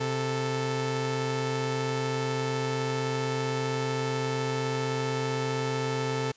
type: tone pair together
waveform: sawtooth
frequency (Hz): 130.81 / 440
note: C3 / A4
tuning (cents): 0 / 0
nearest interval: octave + major sixth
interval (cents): 2100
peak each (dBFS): -26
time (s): 0-6.32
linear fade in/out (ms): 10
effects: white hiss -59 dBFS RMS until 6.36 s + resampled to 16000 Hz